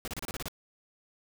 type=noise bursts; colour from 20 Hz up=pink; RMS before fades=-37 dBFS; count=8; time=0.05-0.483 s; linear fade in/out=0 ms; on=27 ms; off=31 ms; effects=none